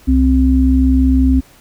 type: tone pair together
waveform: sine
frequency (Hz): 65.41 / 261.6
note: C2 / C4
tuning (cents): 0 / 0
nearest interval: 2 octaves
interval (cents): 2400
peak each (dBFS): -11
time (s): 0.07-1.41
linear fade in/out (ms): 20
effects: pink hiss -46 dBFS RMS until 1.6 s